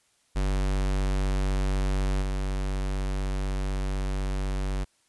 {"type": "tone with level steps", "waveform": "square", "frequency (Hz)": 47.97, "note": "G1", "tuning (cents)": -37, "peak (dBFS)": [-24, -27], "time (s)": [0.35, 4.85], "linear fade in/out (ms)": 20, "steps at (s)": 2.21, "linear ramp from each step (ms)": 20, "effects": ["white hiss -67 dBFS RMS until 5.08 s", "resampled to 24000 Hz"]}